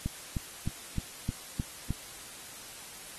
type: click train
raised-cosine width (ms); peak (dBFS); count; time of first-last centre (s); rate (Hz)
5; -18; 7; 0.06-1.906; 3.25
effects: white hiss -46 dBFS RMS until 3.18 s + AAC 32 kbps